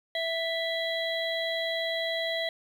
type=harmonic tone; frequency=659.3 Hz; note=E5; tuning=in tune; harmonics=1 / 3 / 5 / 6; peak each=-31 / -33 / -35 / -36 dBFS; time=0.15-2.49 s; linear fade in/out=2 ms; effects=9-bit